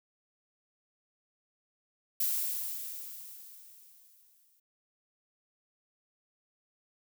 violet noise with exponential decay, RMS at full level -29 dBFS, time 2.2-4.6 s, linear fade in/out 5 ms, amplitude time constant 520 ms, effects none

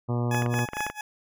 harmonic tone, 120.5 Hz, B2, 42 cents flat, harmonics 1 / 2 / 3 / 4 / 5 / 6 / 7 / 8 / 9 / 10, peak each -25 / -31 / -35 / -37 / -39 / -41 / -42 / -43 / -44 / -45 dBFS, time 0.08-0.66 s, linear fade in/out 20 ms
20% pulse tone with tremolo, 845 Hz, G#5, 30 cents sharp, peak -22 dBFS, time 0.31-1.01 s, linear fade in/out 2 ms, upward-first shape sine, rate 4.4 Hz, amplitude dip 95%
clicks, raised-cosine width 0.5 ms, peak -16 dBFS, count 11, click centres 0.346 / 0.422 / 0.462 / 0.541 / 0.591 / 0.688 / 0.734 / 0.769 / 0.806 / 0.866 / 0.9 s
effects none

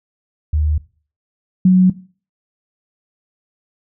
sine tone pair in turn, 76 / 184.56 Hz, D#2 / F#3, -40 / -4 cents, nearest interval octave + minor third, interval 1536 cents, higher second, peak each -13 / -6 dBFS, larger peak second, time 0.53-0.78 / 1.65-1.9 s, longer neither, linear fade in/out 5 ms, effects noise-tail reverb RT60 0.4 s tail -19 dB re dry

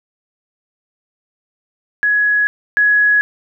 sine tone pair in turn, 1678 / 1678 Hz, G#6 / G#6, +17 / +17 cents, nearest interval unison, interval 0 cents, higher neither, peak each -11 / -9 dBFS, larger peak second, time 2.03-2.47 / 2.77-3.21 s, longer neither, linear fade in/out 0 ms, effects none

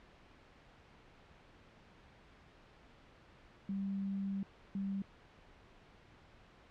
sine tone bursts at uneven times, 196 Hz, G3, in tune, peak -35 dBFS, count 2, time 3.69-4.43 / 4.75-5.02 s, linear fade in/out 2 ms, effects pink hiss -61 dBFS RMS until 6.7 s + low-pass 3000 Hz 12 dB/octave

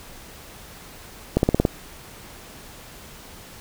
accelerating click train, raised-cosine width 2 ms, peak -3 dBFS, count 6, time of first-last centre 1.37-1.652 s, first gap 61 ms, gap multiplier 0.96, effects pink hiss -43 dBFS RMS until 3.6 s

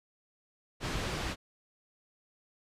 pink low-pass noise, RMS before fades -35 dBFS, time 0.8-1.36 s, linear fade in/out 50 ms, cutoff 5400 Hz, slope 12 dB/octave, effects resampled to 32000 Hz

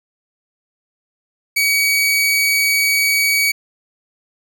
sawtooth tone, 2263 Hz, C#7, 35 cents sharp, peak -10 dBFS, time 1.56-3.52 s, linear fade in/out 10 ms, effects none

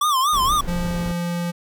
square tone with vibrato, 1125 Hz, C#6, 25 cents sharp, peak -17 dBFS, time 0.01-0.61 s, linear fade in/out 5 ms, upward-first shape sine, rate 4.2 Hz, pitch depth 160 cents each way
brown noise, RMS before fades -28 dBFS, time 0.33-1.12 s, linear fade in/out 5 ms
square tone with pitch glide, 174.61 to 173.2 Hz, F3 to F3, 0 to -14 cents, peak -23 dBFS, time 0.67-1.52 s, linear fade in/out 20 ms, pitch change -14 cents, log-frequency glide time 0.84-0.97 s
effects none

